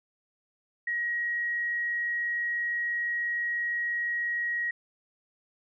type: tone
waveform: sine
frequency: 1897 Hz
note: A#6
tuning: 30 cents sharp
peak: -27 dBFS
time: 0.87-4.71 s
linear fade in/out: 5 ms
effects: none